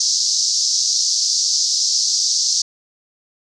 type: band-pass noise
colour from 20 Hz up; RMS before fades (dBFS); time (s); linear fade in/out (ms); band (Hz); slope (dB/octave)
white; -18; 0-2.62; 5; 4600 to 6200; 48
effects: none